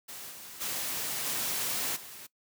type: noise with level steps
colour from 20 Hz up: white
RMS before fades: -43 / -46 / -34 / -32 / -46 dBFS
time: 0.08-2.27 s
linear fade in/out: 10 ms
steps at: 0.3 / 0.6 / 1.24 / 1.95 s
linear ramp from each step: 20 ms
effects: noise-tail reverb RT60 0.1 s tail -20 dB re dry + high-pass 100 Hz 12 dB/octave